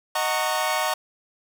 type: chord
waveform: sawtooth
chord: D# minor seventh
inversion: none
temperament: equal with one note detuned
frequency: 622.3 / 740 / 916.8 / 1108.7 Hz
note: D#5 / F#5 / A#5 / C#6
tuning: 0 / 0 / -29 / 0 cents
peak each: -24 dBFS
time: 0.15-0.94 s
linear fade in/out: 5 ms
effects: none